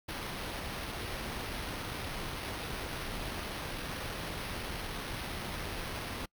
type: noise with sample-and-hold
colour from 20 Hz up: pink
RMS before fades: -39 dBFS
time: 0.08-6.26 s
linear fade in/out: 10 ms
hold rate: 7350 Hz
effects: noise-tail reverb RT60 0.1 s tail -26 dB re dry